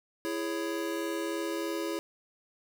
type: chord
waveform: square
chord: C# minor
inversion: first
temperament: just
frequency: 332.6 / 415.8 / 554.4 Hz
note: E4 / G#4 / C#5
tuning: +16 / +2 / 0 cents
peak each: -34 / -38 / -39 dBFS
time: 0.25-1.99 s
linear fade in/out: 0 ms
effects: none